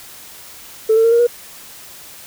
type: tone with pitch steps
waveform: sine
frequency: 440 / 449.5 / 459.2 / 469.1 / 479.3 Hz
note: A4 / A4 / A#4 / A#4 / A#4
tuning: 0 / +37 / -26 / +11 / +48 cents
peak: -8 dBFS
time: 0.89-1.27 s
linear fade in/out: 10 ms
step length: 76 ms
effects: tanh soft clip ceiling -5 dBFS + white hiss -38 dBFS RMS until 2.26 s